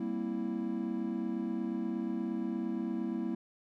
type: chord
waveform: triangle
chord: C dominant seventh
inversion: second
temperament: equal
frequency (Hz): 196 / 233.1 / 261.6 / 329.6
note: G3 / Bb3 / C4 / E4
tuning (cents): 0 / 0 / 0 / 0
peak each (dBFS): -37 / -34 / -39 / -35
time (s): 0-3.35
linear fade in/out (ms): 5
effects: none